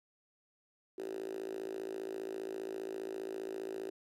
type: tone with high-pass filter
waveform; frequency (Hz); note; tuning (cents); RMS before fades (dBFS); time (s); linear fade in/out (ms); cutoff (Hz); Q
5% pulse; 55; A1; 0; -41; 0.98-3.9; 5; 370; 9.2
effects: MP3 64 kbps